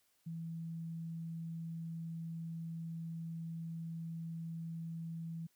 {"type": "tone", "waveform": "sine", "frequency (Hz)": 164.81, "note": "E3", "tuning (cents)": 0, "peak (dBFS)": -40, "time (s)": [0.26, 5.47], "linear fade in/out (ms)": 10, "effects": ["white hiss -75 dBFS RMS until 5.55 s"]}